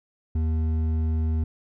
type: tone with hard clipping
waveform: triangle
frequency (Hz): 79.6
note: D#2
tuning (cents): +40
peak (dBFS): -23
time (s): 0.35-1.44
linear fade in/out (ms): 5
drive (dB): 11
effects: none